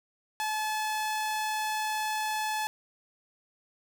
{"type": "tone", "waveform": "sawtooth", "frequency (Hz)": 861, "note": "A5", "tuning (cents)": -38, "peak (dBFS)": -25, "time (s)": [0.4, 2.67], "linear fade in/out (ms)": 0, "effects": []}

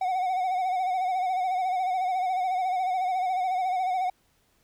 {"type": "tone with vibrato", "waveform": "triangle", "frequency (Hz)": 741, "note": "F#5", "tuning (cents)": 2, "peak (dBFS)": -22, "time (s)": [0.01, 4.1], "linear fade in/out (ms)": 5, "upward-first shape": "sine", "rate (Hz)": 14, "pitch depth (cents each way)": 56, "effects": ["pink hiss -67 dBFS RMS until 4.63 s"]}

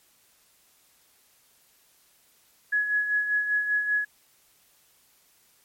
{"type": "tone with tremolo", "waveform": "sine", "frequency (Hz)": 1685, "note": "G#6", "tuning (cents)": 25, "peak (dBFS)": -20, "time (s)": [2.72, 4.05], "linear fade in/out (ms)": 10, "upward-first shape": "sine", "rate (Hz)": 5.1, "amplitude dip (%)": 55, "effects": ["white hiss -62 dBFS RMS until 5.64 s", "MP3 64 kbps"]}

